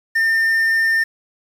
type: tone with quantisation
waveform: triangle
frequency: 1806 Hz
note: A6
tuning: 45 cents sharp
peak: -12 dBFS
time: 0.15-1.04 s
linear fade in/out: 10 ms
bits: 7
effects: none